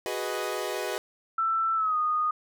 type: chord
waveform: sawtooth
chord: G# minor seventh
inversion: third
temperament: equal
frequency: 370 / 415.3 / 493.9 / 622.3 Hz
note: F#4 / G#4 / B4 / D#5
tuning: 0 / 0 / 0 / 0 cents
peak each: -31 dBFS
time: 0.06-0.98 s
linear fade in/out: 0 ms
type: tone with pitch glide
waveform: sine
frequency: 1331 to 1234.7 Hz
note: E6 to D#6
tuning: +16 to -14 cents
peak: -23 dBFS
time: 1.38-2.31 s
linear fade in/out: 5 ms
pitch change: -130 cents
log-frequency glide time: 1.75-1.97 s
effects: none